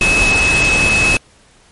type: tone in noise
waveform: sine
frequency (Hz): 2580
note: E7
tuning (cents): -38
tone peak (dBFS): -11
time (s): 0.01-1.17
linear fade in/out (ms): 2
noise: pink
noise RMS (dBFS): -17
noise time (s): 0.01-1.17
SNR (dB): +3
effects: pink hiss -49 dBFS RMS until 1.71 s + MP3 48 kbps